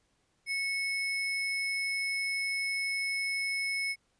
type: tone with sample-and-hold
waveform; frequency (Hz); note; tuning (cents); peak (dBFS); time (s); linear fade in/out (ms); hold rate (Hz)
sine; 2204; C#7; -11; -29; 0.46-3.96; 50; 7350
effects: pink hiss -73 dBFS RMS until 4.19 s + resampled to 22050 Hz